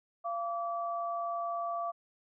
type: tone pair together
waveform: sine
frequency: 687 / 1155.4 Hz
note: F5 / D6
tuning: -29 / -29 cents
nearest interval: major sixth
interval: 900 cents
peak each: -34 / -36 dBFS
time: 0.24-1.92 s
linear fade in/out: 20 ms
effects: none